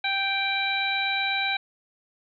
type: harmonic tone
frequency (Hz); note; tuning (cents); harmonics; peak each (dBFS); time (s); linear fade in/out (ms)
784; G5; 0; 1 / 2 / 3 / 4 / 5; -30 / -31 / -27 / -39 / -29; 0.04-1.57; 5
effects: none